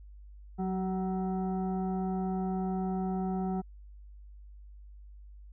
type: tone with frequency modulation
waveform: sine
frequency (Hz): 185.7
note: F#3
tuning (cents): +7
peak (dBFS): -29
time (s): 0.58-3.62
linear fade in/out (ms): 20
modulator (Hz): 565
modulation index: 0.79
effects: added 50 Hz sine -47 dBFS peak until 5.52 s